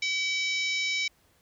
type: harmonic tone with a mistuned harmonic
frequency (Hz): 762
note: G5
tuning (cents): -49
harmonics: 3 / 4 / 5 / 6 / 7 / 8 / 9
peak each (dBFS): -28 / -39 / -33 / -43 / -35 / -44 / -42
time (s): 0.02-1.08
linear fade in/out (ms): 5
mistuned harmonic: 5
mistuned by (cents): +22
effects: pink hiss -65 dBFS RMS until 1.41 s